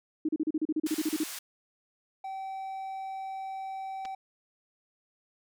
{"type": "tone bursts", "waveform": "sine", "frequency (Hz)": 311.1, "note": "D#4", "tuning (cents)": 0, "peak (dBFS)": -25, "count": 14, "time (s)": [0.25, 1.237], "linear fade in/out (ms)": 5, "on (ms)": 38, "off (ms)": 35}
{"type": "band-pass noise", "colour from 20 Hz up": "white", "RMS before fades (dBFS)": -40, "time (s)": [0.86, 1.39], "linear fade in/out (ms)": 5, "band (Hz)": [860, 13000], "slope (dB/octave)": 12}
{"type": "tone", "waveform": "triangle", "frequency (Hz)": 770, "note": "G5", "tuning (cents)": -31, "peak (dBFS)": -33, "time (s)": [2.24, 4.15], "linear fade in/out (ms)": 5}
{"type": "clicks", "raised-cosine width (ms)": 0.2, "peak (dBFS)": -27, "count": 2, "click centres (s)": [4.051, 4.055]}
{"effects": []}